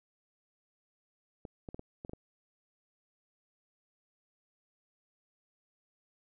clicks, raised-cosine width 2 ms, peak -29 dBFS, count 7, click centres 1.452 / 1.688 / 1.745 / 1.794 / 2.049 / 2.095 / 2.134 s, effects none

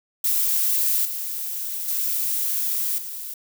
violet noise with level steps, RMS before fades -21 / -29 / -24 / -33 dBFS, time 0.24-3.34 s, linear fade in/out 5 ms, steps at 1.05 / 1.88 / 2.98 s, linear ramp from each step 2 ms, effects none

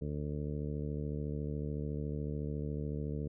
harmonic tone, 73.9 Hz, D2, 11 cents sharp, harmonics 1 / 2 / 3 / 4 / 5 / 6 / 7 / 8, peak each -40 / -38 / -43 / -45 / -51 / -44 / -52 / -57 dBFS, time 0.01-3.28 s, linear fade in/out 10 ms, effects none

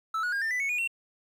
triangle tone with pitch steps, 1314 / 1458 / 1617.7 / 1795 / 1991.7 / 2210 / 2452 / 2721 Hz, E6 / F#6 / G#6 / A6 / B6 / C#7 / D#7 / F7, -6 / -26 / -46 / +34 / +14 / -6 / -26 / -46 cents, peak -25 dBFS, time 0.14-0.876 s, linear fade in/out 5 ms, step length 92 ms, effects 10-bit

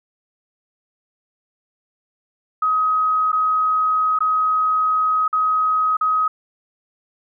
sine tone with dropouts, 1264 Hz, D#6, 27 cents sharp, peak -15 dBFS, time 2.62-6.28 s, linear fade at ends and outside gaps 5 ms, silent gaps 3.319-3.328 / 4.189-4.205 / 5.28-5.328 / 5.969-6.01 s, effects none

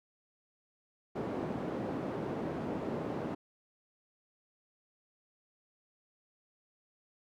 white band-pass noise, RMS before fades -37 dBFS, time 1.15-3.35 s, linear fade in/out 10 ms, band 140 to 450 Hz, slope 12 dB/octave, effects none

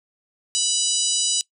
harmonic tone, 984 Hz, B5, 7 cents flat, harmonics 3 / 4 / 5 / 6 / 7 / 8 / 9, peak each -27 / -27 / -27 / -27 / -27 / -27 / -27 dBFS, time 0.55-1.41 s, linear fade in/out 0 ms, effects noise-tail reverb RT60 0.1 s tail -20 dB re dry

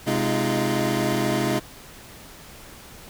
25% pulse tone cluster, 129.6 / 208.5 / 310.7 / 344.7 Hz, C3 / G#3 / D#4 / F4, -16 / +7 / -2 / -23 cents, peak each -23 dBFS, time 0.06-1.6 s, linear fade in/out 20 ms, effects pink hiss -44 dBFS RMS until 3.09 s

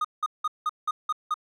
triangle tone bursts, 1235 Hz, D#6, 13 cents flat, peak -21 dBFS, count 7, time 0.01-1.342 s, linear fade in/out 5 ms, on 36 ms, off 180 ms, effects none

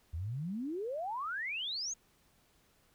sine exponential sweep, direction up, 75 to 6760 Hz, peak -35 dBFS, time 0.13-1.94 s, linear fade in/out 10 ms, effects pink hiss -69 dBFS RMS until 2.94 s

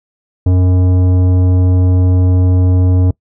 sine tone with tanh clipping, 91.3 Hz, F#2, 23 cents flat, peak -9 dBFS, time 0.46-3.11 s, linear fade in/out 5 ms, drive 13 dB, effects noise-tail reverb RT60 0.1 s tail -23 dB re dry

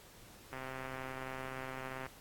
click train, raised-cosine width 0.5 ms, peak -28 dBFS, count 202, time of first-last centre 0.53-2.064 s, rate 131 Hz, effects pink hiss -57 dBFS RMS until 2.2 s + AAC 64 kbps

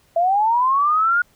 sine linear sweep, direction up, 659.3 to 1447 Hz, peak -14 dBFS, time 0.16-1.22 s, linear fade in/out 5 ms, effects pink hiss -58 dBFS RMS until 1.35 s

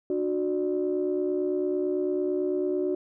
sine tone cluster, 298.8 / 367.8 / 592 Hz, D4 / F#4 / D5, +30 / -10 / +14 cents, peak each -30 / -25 / -34 dBFS, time 0.1-2.95 s, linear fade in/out 2 ms, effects tanh soft clip ceiling -16 dBFS

